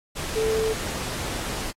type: tone in noise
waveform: sine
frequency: 440.7 Hz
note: A4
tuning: 3 cents sharp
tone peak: -21 dBFS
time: 0.35-0.74 s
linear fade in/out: 20 ms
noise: pink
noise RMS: -31 dBFS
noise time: 0.15-1.72 s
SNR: +7 dB
effects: low-pass 11000 Hz 12 dB/octave + AAC 48 kbps